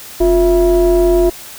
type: tone with frequency modulation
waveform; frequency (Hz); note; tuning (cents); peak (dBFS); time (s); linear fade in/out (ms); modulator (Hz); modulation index
sine; 353; F4; +19; -7; 0.2-1.3; 10; 308; 0.81
effects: tanh soft clip ceiling -3 dBFS + white hiss -33 dBFS RMS until 1.58 s